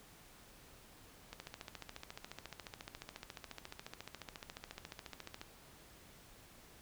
click train, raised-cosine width 0.2 ms, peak -28 dBFS, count 59, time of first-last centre 1.33-5.415 s, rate 14.2 Hz, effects pink hiss -60 dBFS RMS until 6.81 s

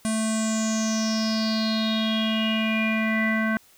square tone with low-pass filter sweep, 220 Hz, A3, in tune, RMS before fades -24 dBFS, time 0.05-3.57 s, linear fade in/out 0 ms, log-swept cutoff 9200 to 1700 Hz, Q 8, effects white hiss -56 dBFS RMS until 3.77 s

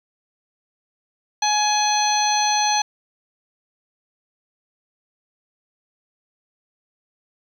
harmonic tone with a mistuned harmonic, 840 Hz, G#5, 19 cents sharp, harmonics 1 / 2 / 3 / 4 / 5 / 7, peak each -19 / -30 / -29 / -29 / -25 / -24 dBFS, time 1.42-2.82 s, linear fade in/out 5 ms, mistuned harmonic 7, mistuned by +53 cents, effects 8-bit

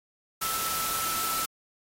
sine tone in noise, 1318 Hz, E6, 1 cent flat, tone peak -32 dBFS, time 0.41-1.46 s, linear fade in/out 10 ms, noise white, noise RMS -31 dBFS, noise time 0.41-1.46 s, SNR -4 dB, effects AAC 48 kbps

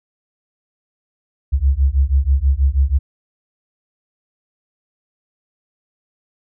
sine beating tone pair, 65.41 / 71.61 Hz, C2 / D2, 0 / -43 cents, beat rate 6.2 Hz, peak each -15 dBFS, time 1.52-2.99 s, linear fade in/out 20 ms, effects none

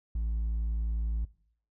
triangle tone with hard clipping, 55.7 Hz, A1, 22 cents sharp, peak -27 dBFS, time 0.15-1.25 s, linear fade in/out 5 ms, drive 1 dB, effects noise-tail reverb RT60 0.6 s tail -20 dB re dry

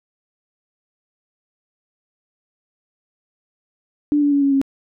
sine tone with pitch steps, 293.7 / 288.3 / 283 / 277.9 / 272.8 Hz, D4 / D4 / C#4 / C#4 / C#4, 0 / -32 / +36 / +4 / -28 cents, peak -13 dBFS, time 4.12-4.615 s, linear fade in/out 0 ms, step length 99 ms, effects none

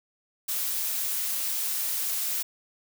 blue noise, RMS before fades -29 dBFS, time 0.48-2.43 s, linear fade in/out 10 ms, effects none

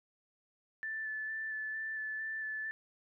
sine tone with vibrato, 1753 Hz, A6, 7 cents flat, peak -36 dBFS, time 0.83-2.71 s, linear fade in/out 0 ms, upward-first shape square, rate 2.2 Hz, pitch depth 12 cents each way, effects none

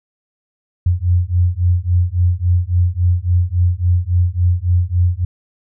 sine beating tone pair, 87 / 90.6 Hz, F2 / F#2, -6 / -36 cents, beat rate 3.6 Hz, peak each -15 dBFS, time 0.86-5.25 s, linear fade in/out 5 ms, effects none

